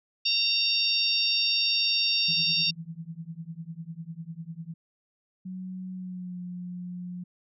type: harmonic tone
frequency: 921 Hz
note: A#5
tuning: 21 cents flat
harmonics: 3 / 4 / 5 / 6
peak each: -28 / -28 / -28 / -28 dBFS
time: 0.25-2.71 s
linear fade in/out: 10 ms
type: tone with tremolo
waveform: sine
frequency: 164.8 Hz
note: E3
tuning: in tune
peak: -32 dBFS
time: 2.28-4.74 s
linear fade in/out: 5 ms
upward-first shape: triangle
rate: 10 Hz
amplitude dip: 100%
type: tone with pitch glide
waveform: sine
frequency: 185.2 to 178.48 Hz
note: F#3 to F3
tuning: +2 to +38 cents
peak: -34 dBFS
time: 5.45-7.24 s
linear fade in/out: 10 ms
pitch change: -64 cents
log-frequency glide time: 5.93-6.4 s
effects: none